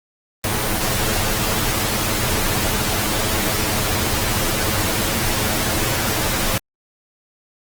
pink noise with comb filter, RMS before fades -20 dBFS, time 0.44-6.58 s, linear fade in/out 2 ms, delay 9.3 ms, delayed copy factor +0.6, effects Opus 24 kbps

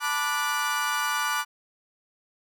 35% pulse chord, B minor seventh, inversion third, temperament equal with one note detuned, 880 / 987.8 / 1174.7 / 1463.8 Hz, A5 / B5 / D6 / F#6, 0 / 0 / 0 / -19 cents, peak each -31 / -32 / -27 / -27 dBFS, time 0-1.45 s, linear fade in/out 50 ms, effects none

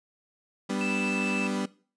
35% pulse chord, G major, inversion none, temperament equal, 196 / 246.9 / 293.7 Hz, G3 / B3 / D4, 0 / 0 / 0 cents, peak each -29 / -30 / -33 dBFS, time 0.69-1.66 s, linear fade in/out 10 ms
triangle tone, 2637 Hz, E7, in tune, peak -29 dBFS, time 0.81-1.47 s, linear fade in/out 0 ms
effects noise-tail reverb RT60 0.4 s tail -20 dB re dry + resampled to 22050 Hz

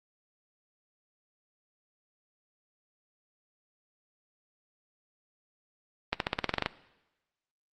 accelerating click train, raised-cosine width 0.3 ms, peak -10 dBFS, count 11, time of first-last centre 6.13-6.661 s, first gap 72 ms, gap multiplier 0.93, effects noise-tail reverb RT60 1.0 s tail -18 dB re dry + Opus 24 kbps

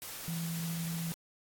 sine tone in noise, 166.3 Hz, E3, 16 cents sharp, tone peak -34 dBFS, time 0.28-1.12 s, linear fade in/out 0 ms, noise white, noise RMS -43 dBFS, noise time 0.02-1.14 s, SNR +6 dB, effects AAC 64 kbps

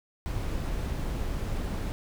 brown noise, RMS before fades -31 dBFS, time 0.26-1.92 s, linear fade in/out 0 ms, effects none

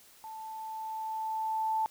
sine tone with level ramp, 880 Hz, A5, in tune, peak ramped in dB -41 to -26 dBFS, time 0.24-1.86 s, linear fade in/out 0 ms, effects white hiss -58 dBFS RMS until 1.9 s

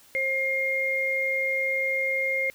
sine tone pair together, 531.5 / 2126 Hz, C5 / C7, +27 / +27 cents, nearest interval 2 octaves, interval 2400 cents, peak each -30 / -24 dBFS, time 0.15-2.5 s, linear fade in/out 0 ms, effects white hiss -55 dBFS RMS until 2.54 s

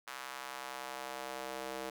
square tone with high-pass filter sweep, 65.41 Hz, C2, in tune, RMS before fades -43 dBFS, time 0.07-1.9 s, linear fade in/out 5 ms, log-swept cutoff 1200 to 450 Hz, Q 1.3, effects none

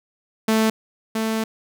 sawtooth tone pair in turn, 220.4 / 221.5 Hz, A3 / A3, +3 / +12 cents, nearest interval unison, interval 9 cents, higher second, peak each -12 / -17 dBFS, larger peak first, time 0.48-0.7 / 1.15-1.44 s, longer second, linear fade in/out 5 ms, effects none

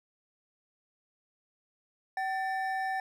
triangle tone pair together, 764 / 1780.7 Hz, G5 / A6, -45 / +20 cents, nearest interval octave + minor third, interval 1465 cents, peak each -29 / -34 dBFS, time 2.17-3 s, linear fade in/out 2 ms, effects none

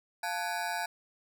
25% pulse ring-modulated tone, 790 Hz, G5, 13 cents sharp, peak -25 dBFS, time 0.23-0.86 s, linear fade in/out 5 ms, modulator 89.5 Hz, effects none

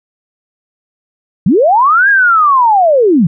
sine linear two-way sweep, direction up then down, 145.8 to 1661.2 to 145.8 Hz, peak -5 dBFS, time 1.46-3.27 s, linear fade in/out 5 ms, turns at 2.09 s, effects none

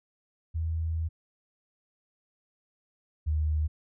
sine tone pair in turn, 81.2 / 76.83 Hz, E2 / D#2, -26 / -21 cents, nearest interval minor second, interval 95 cents, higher first, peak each -27 / -24 dBFS, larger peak second, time 0.54-1.09 / 3.26-3.68 s, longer first, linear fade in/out 20 ms, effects none

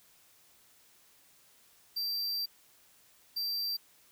square tone bursts at uneven times, 4699 Hz, D8, in tune, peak -32 dBFS, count 2, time 1.96-2.46 / 3.36-3.77 s, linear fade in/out 10 ms, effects white hiss -63 dBFS RMS until 4.11 s

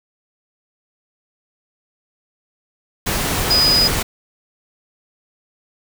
sine tone in noise, 4965 Hz, D#8, 5 cents flat, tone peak -12 dBFS, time 3.5-3.88 s, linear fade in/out 10 ms, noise pink, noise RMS -20 dBFS, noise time 3.06-4.03 s, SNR +5 dB, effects none

